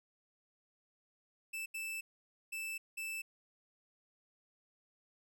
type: tone bursts at uneven times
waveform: 45% pulse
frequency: 2640 Hz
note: E7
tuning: 2 cents sharp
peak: -39 dBFS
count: 4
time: 1.53-1.66 / 1.74-2.01 / 2.52-2.78 / 2.97-3.22 s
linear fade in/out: 10 ms
effects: none